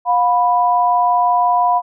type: tone pair together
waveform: sine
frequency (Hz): 712.8 / 987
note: F5 / B5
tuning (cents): +35 / -1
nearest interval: tritone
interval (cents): 564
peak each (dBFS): -14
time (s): 0.05-1.82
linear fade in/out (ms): 50
effects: none